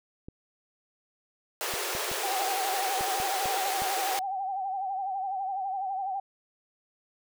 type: clicks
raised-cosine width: 3 ms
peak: -28 dBFS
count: 8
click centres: 0.285 / 1.738 / 1.951 / 2.115 / 3.009 / 3.201 / 3.457 / 3.82 s
type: high-pass noise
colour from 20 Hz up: pink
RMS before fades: -32 dBFS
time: 1.61-4.19 s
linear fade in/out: 0 ms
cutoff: 350 Hz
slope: 96 dB/octave
type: tone with vibrato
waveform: sine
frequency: 772 Hz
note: G5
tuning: 27 cents flat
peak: -29 dBFS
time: 2.23-6.2 s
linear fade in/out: 5 ms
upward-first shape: sine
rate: 12 Hz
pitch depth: 69 cents each way
effects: none